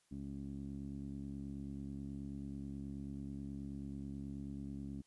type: tone with low-pass filter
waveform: 15% pulse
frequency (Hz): 69.3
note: C#2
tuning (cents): 0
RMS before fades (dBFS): -45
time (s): 0.11-5.02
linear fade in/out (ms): 10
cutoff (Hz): 260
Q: 2.9
effects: white hiss -75 dBFS RMS until 5.06 s + resampled to 24000 Hz